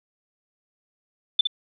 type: tone with echo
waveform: sine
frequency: 3520 Hz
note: A7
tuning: in tune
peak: -13 dBFS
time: 1.39-1.41 s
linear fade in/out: 5 ms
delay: 62 ms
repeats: 1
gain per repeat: -6 dB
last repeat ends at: 1.472 s
effects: none